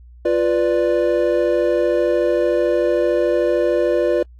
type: chord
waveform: triangle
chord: B diminished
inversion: second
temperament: equal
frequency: 349.2 / 493.9 / 587.3 Hz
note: F4 / B4 / D5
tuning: 0 / 0 / 0 cents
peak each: -17 dBFS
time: 0.25-4.23 s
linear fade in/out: 5 ms
effects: added 60 Hz sine -40 dBFS peak until 4.39 s + AAC 64 kbps